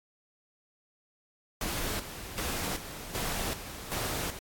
pink noise with tremolo, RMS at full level -33 dBFS, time 1.61-4.39 s, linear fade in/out 2 ms, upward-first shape square, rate 1.3 Hz, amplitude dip 65%, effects AAC 64 kbps

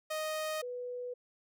sawtooth / sine tone pair in turn, 622.3 / 493 Hz, D#5 / B4, 0 / -3 cents, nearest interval major third, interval 403 cents, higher first, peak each -30 / -37 dBFS, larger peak first, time 0.1-0.62 / 0.62-1.14 s, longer neither, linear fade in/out 10 ms, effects none

